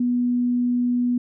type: tone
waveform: sine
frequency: 244.6 Hz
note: B3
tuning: 16 cents flat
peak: -18 dBFS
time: 0-1.18 s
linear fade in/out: 5 ms
effects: none